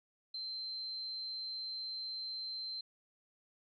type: tone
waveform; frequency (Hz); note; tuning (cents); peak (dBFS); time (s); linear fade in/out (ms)
sine; 4112; C8; -31; -39; 0.34-2.81; 5
effects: none